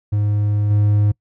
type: tone with level steps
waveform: triangle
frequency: 103.83 Hz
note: G#2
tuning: in tune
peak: -13 / -10 dBFS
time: 0.12-1.12 s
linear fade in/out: 10 ms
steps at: 0.7 s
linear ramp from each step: 10 ms
effects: noise-tail reverb RT60 0.1 s tail -25 dB re dry